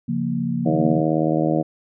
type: chord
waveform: sine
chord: Bb minor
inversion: first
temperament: equal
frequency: 138.59 / 174.61 / 233.1 Hz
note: Db3 / F3 / Bb3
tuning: 0 / 0 / 0 cents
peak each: -27 / -25 / -23 dBFS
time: 0.08-1.01 s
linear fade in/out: 10 ms
type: harmonic tone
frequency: 79 Hz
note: D#2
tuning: 27 cents sharp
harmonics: 2 / 3 / 4 / 5 / 6 / 7 / 8 / 9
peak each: -23 / -27 / -21 / -31 / -28 / -25 / -28 / -28 dBFS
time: 0.65-1.63 s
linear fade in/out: 20 ms
effects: none